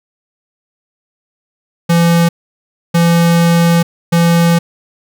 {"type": "tone bursts at uneven times", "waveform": "square", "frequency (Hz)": 169.4, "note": "E3", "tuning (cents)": 48, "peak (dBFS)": -8, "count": 3, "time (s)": [[1.89, 2.29], [2.94, 3.83], [4.12, 4.59]], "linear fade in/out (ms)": 10, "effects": []}